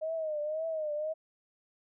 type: tone with vibrato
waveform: sine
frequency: 622.3 Hz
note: D#5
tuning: in tune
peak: -31 dBFS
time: 0.01-1.14 s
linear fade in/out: 20 ms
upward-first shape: triangle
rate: 1.9 Hz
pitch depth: 97 cents each way
effects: none